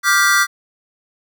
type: chord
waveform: square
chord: G dominant seventh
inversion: second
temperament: just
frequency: 1176 / 1411.2 / 1568 / 1960 Hz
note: D6 / F6 / G6 / B6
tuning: +2 / +18 / 0 / -14 cents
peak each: -18 dBFS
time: 0.03-0.47 s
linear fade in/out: 50 ms
effects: none